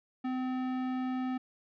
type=tone with tanh clipping; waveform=sine; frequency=256.4 Hz; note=C4; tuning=35 cents flat; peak=-33 dBFS; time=0.24-1.38 s; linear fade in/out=10 ms; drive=17 dB; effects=none